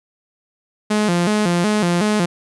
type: tone with vibrato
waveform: sawtooth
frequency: 191.8 Hz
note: G3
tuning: 37 cents flat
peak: -11 dBFS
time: 0.9-2.26 s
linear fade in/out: 10 ms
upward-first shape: square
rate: 2.7 Hz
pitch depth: 170 cents each way
effects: resampled to 24000 Hz